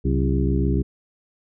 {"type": "harmonic tone with a mistuned harmonic", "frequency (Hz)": 67, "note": "C2", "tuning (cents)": 42, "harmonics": [1, 2, 3, 4, 5, 6], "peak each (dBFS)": [-21, -24, -26, -27, -28, -29], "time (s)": [0.04, 0.83], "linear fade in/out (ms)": 20, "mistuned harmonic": 3, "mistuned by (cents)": -100, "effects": []}